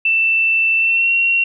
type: tone with pitch glide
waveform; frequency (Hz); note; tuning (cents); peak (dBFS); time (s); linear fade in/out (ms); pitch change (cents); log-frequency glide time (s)
sine; 2667 to 2737; E7 to F7; +20 to -36; -12; 0.05-1.44; 5; +44; 0.78-1.11
effects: none